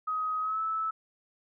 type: tone with pitch glide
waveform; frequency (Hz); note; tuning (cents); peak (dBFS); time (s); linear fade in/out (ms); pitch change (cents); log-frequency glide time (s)
sine; 1261 to 1307.7; D#6 to E6; +23 to -14; -28; 0.07-0.91; 10; +63; 0.41-0.6
effects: none